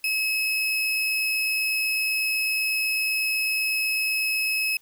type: tone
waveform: 35% pulse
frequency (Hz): 2574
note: E7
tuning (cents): -42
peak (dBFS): -21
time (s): 0.04-4.77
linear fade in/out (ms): 2
effects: white hiss -60 dBFS RMS until 4.81 s